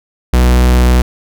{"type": "tone", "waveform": "45% pulse", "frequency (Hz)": 61.74, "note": "B1", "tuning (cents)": 0, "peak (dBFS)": -6, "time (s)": [0.33, 1.02], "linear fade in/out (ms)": 5, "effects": []}